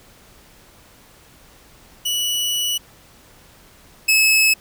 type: tone pair in turn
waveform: sawtooth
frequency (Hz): 2945 / 2589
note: F#7 / E7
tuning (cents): -9 / -32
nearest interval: major second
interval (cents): 223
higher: first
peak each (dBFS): -16 / -9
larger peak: second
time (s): 2.05-2.78 / 4.08-4.54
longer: first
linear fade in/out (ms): 10
effects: pink hiss -49 dBFS RMS until 4.6 s